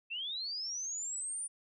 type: linear sweep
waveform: sine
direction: up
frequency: 2610 to 9397 Hz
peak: -36 dBFS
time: 0.1-1.48 s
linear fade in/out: 20 ms
effects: none